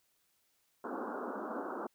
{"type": "band-pass noise", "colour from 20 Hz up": "pink", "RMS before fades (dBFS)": -40, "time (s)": [0.84, 1.87], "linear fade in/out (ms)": 5, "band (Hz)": [210, 1500], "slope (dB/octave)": 96, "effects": ["white hiss -75 dBFS RMS until 1.94 s"]}